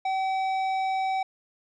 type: tone with tanh clipping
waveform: sine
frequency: 764 Hz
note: G5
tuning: 45 cents flat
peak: -26 dBFS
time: 0.05-1.23 s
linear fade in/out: 5 ms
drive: 11 dB
effects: none

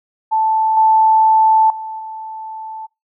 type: tone with level steps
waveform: sine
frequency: 879 Hz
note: A5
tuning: 2 cents flat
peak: -12 / -8 / -24 / -26 dBFS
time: 0.31-2.87 s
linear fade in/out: 20 ms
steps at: 0.77 / 1.7 / 1.99 s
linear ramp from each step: 2 ms
effects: noise-tail reverb RT60 0.2 s tail -24 dB re dry

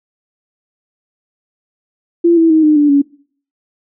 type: tone with pitch steps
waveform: sine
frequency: 340.7 / 328.1 / 316.1 / 304.4 / 293.2 / 282.4 Hz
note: F4 / E4 / D#4 / D#4 / D4 / C#4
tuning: -43 / -8 / +27 / -38 / -3 / +32 cents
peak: -6 dBFS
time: 2.24-3.02 s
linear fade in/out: 10 ms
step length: 130 ms
effects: noise-tail reverb RT60 0.5 s tail -22 dB re dry

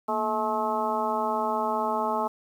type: harmonic tone with a mistuned harmonic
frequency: 215.5 Hz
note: A3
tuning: 36 cents flat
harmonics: 1 / 2 / 3 / 4 / 5 / 6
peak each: -34 / -33 / -31 / -28 / -31 / -34 dBFS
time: 0.08-2.28 s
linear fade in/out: 10 ms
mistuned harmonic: 1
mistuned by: +140 cents
effects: 9-bit

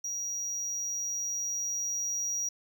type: tone with level ramp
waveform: triangle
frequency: 5750 Hz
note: F8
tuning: 50 cents sharp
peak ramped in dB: -31 to -28 dBFS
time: 0.04-2.49 s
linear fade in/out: 5 ms
effects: none

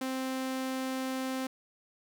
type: tone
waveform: sawtooth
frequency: 261.6 Hz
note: C4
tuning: in tune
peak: -28 dBFS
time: 0.01-1.47 s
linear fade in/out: 5 ms
effects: none

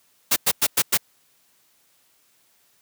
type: noise bursts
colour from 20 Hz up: white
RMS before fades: -18 dBFS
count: 5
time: 0.31-0.975 s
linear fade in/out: 10 ms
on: 53 ms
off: 100 ms
effects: white hiss -62 dBFS RMS until 2.81 s + high-pass 80 Hz 12 dB/octave

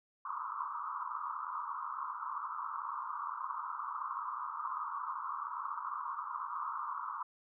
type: band-pass noise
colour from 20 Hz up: white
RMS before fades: -40 dBFS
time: 0.25-7.23 s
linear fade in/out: 5 ms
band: 950 to 1300 Hz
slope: 96 dB/octave
effects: none

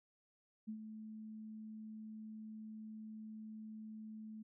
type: tone with ADSR envelope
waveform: sine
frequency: 217.3 Hz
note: A3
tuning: 21 cents flat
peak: -40 dBFS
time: 0.67-4.43 s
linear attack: 20 ms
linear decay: 84 ms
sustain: -7 dB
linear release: 12 ms
effects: none

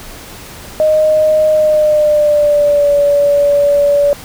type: tone with pitch glide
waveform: sine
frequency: 619 to 574.2 Hz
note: D#5 to D5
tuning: -9 to -39 cents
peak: -7 dBFS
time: 0.8-4.13 s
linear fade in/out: 0 ms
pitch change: -130 cents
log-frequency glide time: 1.51-2.94 s
effects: pink hiss -32 dBFS RMS until 4.24 s

